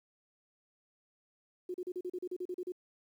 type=tone bursts; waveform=sine; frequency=361.7 Hz; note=F#4; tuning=39 cents flat; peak=-35 dBFS; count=12; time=1.69-2.721 s; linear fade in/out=5 ms; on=52 ms; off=37 ms; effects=11-bit